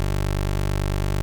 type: tone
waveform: 20% pulse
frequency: 49 Hz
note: G1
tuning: in tune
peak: -16 dBFS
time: 0-1.22 s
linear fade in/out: 0 ms
effects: none